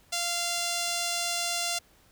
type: tone with notch filter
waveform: 5% pulse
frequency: 692 Hz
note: F5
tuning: 16 cents flat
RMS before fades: -30 dBFS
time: 0.12-1.79 s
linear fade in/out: 10 ms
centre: 1700 Hz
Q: 1.9
effects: pink hiss -61 dBFS RMS until 2.11 s